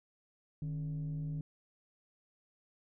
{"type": "tone with frequency modulation", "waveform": "sine", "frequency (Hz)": 151.6, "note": "D#3", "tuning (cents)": -45, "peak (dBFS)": -34, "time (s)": [0.62, 1.41], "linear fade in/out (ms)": 2, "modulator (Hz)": 122, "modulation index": 0.4, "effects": ["tanh soft clip ceiling -32 dBFS"]}